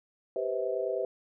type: chord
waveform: sine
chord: C major seventh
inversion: second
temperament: equal with one note detuned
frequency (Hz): 392 / 493.9 / 523.3 / 644.9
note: G4 / B4 / C5 / E5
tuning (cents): 0 / 0 / 0 / -38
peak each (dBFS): -34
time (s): 0.36-1.05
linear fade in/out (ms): 2
effects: none